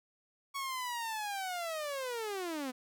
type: linear sweep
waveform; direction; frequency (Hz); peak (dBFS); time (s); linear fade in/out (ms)
sawtooth; down; 1117 to 245.2; -32; 0.54-2.72; 20
effects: none

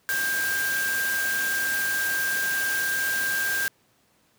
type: tone in noise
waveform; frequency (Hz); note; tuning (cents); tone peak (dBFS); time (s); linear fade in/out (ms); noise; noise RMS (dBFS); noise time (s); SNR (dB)
sine; 1592; G6; +26; -24; 0.09-3.68; 0; white; -31; 0.09-3.68; +4
effects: pink hiss -64 dBFS RMS until 4.38 s + high-pass 100 Hz 12 dB/octave

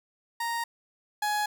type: tone pair in turn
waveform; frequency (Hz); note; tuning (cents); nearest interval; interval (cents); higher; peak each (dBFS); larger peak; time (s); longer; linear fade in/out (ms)
30% pulse; 932.3 / 838.2; A#5 / G#5; 0 / +16; major second; 184; first; -26 / -23; second; 0.4-0.64 / 1.22-1.46; neither; 5
effects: none

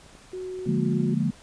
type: clicks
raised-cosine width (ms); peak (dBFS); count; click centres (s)
2; -36; 5; 0.063 / 0.152 / 0.59 / 0.657 / 0.781
type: tone with pitch glide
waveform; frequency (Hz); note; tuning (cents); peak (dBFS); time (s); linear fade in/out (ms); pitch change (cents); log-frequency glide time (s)
sine; 370 to 363; F#4 to F#4; 0 to -33; -31; 0.33-1.14; 5; -33; 0.68-0.94
type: chord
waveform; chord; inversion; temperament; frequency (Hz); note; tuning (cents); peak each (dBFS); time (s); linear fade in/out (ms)
sine; Bb dominant seventh; first; just; 145.68 / 174.81 / 209.8 / 233.1; D3 / F3 / Ab3 / Bb3; -14 / +2 / +18 / 0; -27; 0.66-1.31; 10
effects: pink hiss -51 dBFS RMS until 1.42 s + resampled to 22050 Hz

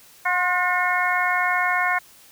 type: harmonic tone with a mistuned harmonic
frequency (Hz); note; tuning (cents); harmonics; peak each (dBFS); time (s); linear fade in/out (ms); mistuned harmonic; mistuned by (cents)
361.4; F#4; -41; 2 / 3 / 4 / 5 / 6; -25 / -25 / -25 / -25 / -25; 0.25-1.99; 10; 3; -35
effects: white hiss -50 dBFS RMS until 2.31 s

